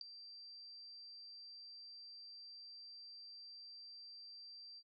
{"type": "tone with ADSR envelope", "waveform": "sine", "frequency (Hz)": 4699, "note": "D8", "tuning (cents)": 0, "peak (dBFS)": -37, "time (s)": [0.01, 4.83], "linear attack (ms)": 3, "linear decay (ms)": 3, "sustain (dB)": -15, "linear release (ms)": 52, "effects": []}